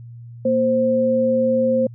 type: tone pair together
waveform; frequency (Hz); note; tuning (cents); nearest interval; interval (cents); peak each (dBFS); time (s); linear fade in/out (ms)
sine; 233.1 / 523.3; A#3 / C5; 0 / 0; octave + major second; 1400; -20 / -16; 0.45-1.87; 5
effects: added 118 Hz sine -35 dBFS peak until 1.94 s